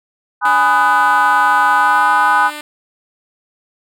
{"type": "chord", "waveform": "sine", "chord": "G# minor seventh", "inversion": "none", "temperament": "just", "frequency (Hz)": [830.6, 996.7, 1245.9, 1495.1], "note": ["G#5", "B5", "D#6", "F#6"], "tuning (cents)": [0, 16, 2, 18], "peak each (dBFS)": -15, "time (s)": [0.41, 2.51], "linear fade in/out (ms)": 50}
{"type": "tone with pitch glide", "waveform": "5% pulse", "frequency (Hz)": [289.6, 298.8], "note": ["D4", "D4"], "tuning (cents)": [-24, 30], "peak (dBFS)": -15, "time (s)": [0.45, 2.61], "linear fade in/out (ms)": 2, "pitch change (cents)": 54, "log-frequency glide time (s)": [1.74, 2.03]}
{"effects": []}